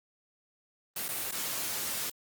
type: noise with dropouts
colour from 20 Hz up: white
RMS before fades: -34 dBFS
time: 0.96-2.1 s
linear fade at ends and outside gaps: 5 ms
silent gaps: 1.083-1.087 / 1.313-1.321 s
effects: high-pass 100 Hz 12 dB/octave + Opus 24 kbps